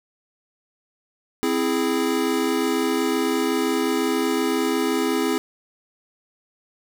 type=chord; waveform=square; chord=C augmented; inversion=none; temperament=equal; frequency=261.6 / 329.6 / 415.3 Hz; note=C4 / E4 / G#4; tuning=0 / 0 / 0 cents; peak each=-25 dBFS; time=1.43-5.38 s; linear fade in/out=0 ms; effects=none